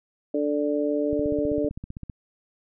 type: harmonic tone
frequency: 146.83 Hz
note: D3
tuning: in tune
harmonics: 2 / 3 / 4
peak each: -25 / -27 / -27 dBFS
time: 0.34-1.69 s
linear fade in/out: 5 ms
type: click train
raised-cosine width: 5 ms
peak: -23 dBFS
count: 16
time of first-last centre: 1.13-2.098 s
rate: 15.5 Hz
effects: none